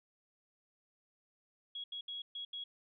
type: tone bursts at uneven times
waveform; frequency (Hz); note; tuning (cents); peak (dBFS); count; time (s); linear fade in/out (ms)
sine; 3323; G#7; 0; -40; 5; 1.75-1.84 / 1.92-2.01 / 2.08-2.22 / 2.35-2.45 / 2.53-2.64; 5
effects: none

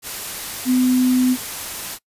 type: tone in noise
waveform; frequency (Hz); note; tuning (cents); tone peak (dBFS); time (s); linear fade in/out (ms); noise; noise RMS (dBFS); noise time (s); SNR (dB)
sine; 253.5; B3; +45; -13; 0.65-1.37; 50; white; -29; 0.02-1.99; +13
effects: noise-tail reverb RT60 0.1 s tail -23 dB re dry + resampled to 32000 Hz

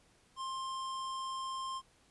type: tone with hard clipping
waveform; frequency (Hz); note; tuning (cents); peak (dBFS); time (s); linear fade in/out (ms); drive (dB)
sine; 1056; C6; +16; -39; 0.36-1.82; 50; 18
effects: pink hiss -67 dBFS RMS until 2.1 s + resampled to 24000 Hz

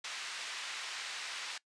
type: band-pass noise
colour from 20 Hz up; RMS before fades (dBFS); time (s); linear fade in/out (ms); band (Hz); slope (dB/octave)
pink; -42; 0.04-1.58; 5; 1600 to 5600; 12
effects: noise-tail reverb RT60 0.1 s tail -21 dB re dry + resampled to 22050 Hz

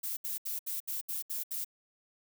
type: noise bursts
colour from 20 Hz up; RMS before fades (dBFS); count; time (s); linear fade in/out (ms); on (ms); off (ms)
violet; -36; 8; 0.03-1.647; 10; 140; 71
effects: none

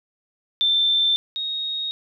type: tone pair in turn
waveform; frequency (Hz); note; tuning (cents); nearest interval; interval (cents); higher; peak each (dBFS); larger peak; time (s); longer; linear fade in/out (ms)
sine; 3558 / 3750; A7 / A#7; +19 / +10; minor second; 91; second; -16 / -24; first; 0.61-1.16 / 1.36-1.91; neither; 0
effects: none

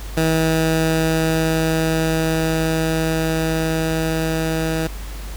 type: tone with level ramp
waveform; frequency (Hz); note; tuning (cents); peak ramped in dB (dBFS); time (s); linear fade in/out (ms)
15% pulse; 160.9; E3; -42; -9 to -13; 0.17-4.87; 2
effects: added 50 Hz sine -28 dBFS peak until 5.36 s + pink hiss -38 dBFS RMS until 5.36 s

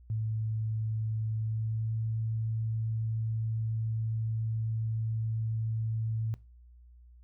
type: tone with pitch glide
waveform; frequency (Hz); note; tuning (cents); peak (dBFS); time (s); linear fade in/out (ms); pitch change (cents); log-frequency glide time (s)
sine; 110 to 111.6; A2 to A2; 0 to +25; -29; 0.1-6.34; 0; +25; 1.36-1.97
effects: noise-tail reverb RT60 0.3 s tail -20 dB re dry + added 60 Hz sine -52 dBFS peak until 7.23 s

